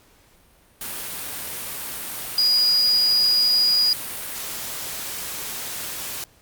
sine tone in noise, 4893 Hz, D#8, 30 cents flat, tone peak -15 dBFS, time 2.38-3.93 s, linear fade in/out 2 ms, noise white, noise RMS -31 dBFS, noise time 0.81-6.24 s, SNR +13 dB, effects pink hiss -56 dBFS RMS until 6.41 s + Opus 48 kbps

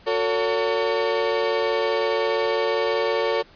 35% pulse tone cluster, 364.2 / 449.9 / 565 Hz, F#4 / A4 / C#5, -27 / +39 / +33 cents, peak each -27 / -21 / -23 dBFS, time 0.06-3.43 s, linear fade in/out 20 ms, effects pink hiss -51 dBFS RMS until 3.55 s + resampled to 11025 Hz

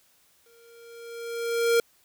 square tone with exponential growth, 466.2 Hz, A#4, in tune, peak -18 dBFS, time 0.46-1.8 s, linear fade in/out 2 ms, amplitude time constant 290 ms, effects white hiss -63 dBFS RMS until 2.04 s

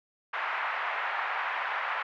pink band-pass noise, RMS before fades -32 dBFS, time 0.33-2.03 s, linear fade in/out 10 ms, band 830 to 2200 Hz, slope 24 dB/octave, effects none

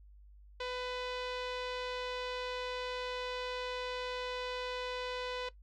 sawtooth tone with low-pass filter, 499.9 Hz, B4, 21 cents sharp, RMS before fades -39 dBFS, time 0.6-5.49 s, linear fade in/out 5 ms, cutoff 3800 Hz, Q 2.1, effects noise-tail reverb RT60 0.1 s tail -17 dB re dry + added 50 Hz sine -54 dBFS peak until 5.62 s

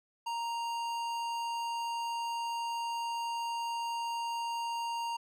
sine tone with tanh clipping, 932.3 Hz, A#5, in tune, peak -35 dBFS, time 0.26-5.17 s, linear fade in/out 10 ms, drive 17 dB, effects none

